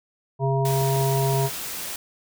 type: harmonic tone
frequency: 135.4 Hz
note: C#3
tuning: 40 cents flat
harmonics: 1 / 3 / 5 / 7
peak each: -21 / -26 / -28 / -29 dBFS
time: 0.39-1.5 s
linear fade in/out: 50 ms
type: noise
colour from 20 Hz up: white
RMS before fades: -32 dBFS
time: 0.65-1.96 s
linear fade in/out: 2 ms
type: clicks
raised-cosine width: 2 ms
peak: -25 dBFS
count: 4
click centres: 0.817 / 0.965 / 1.011 / 1.335 s
effects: none